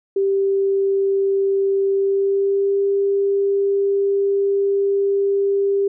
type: tone with pitch glide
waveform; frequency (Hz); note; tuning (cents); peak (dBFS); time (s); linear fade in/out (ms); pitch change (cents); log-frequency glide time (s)
sine; 392 to 397.2; G4 to G4; 0 to +23; -15; 0.16-5.88; 5; +23; 1.93-2.81
effects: none